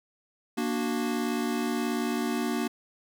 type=chord; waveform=square; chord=Bb augmented; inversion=none; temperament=equal with one note detuned; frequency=235.1 / 293.7 / 370 Hz; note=Bb3 / D4 / F#4; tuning=+15 / 0 / 0 cents; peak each=-30 / -33 / -34 dBFS; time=0.57-2.68 s; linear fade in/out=10 ms; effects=none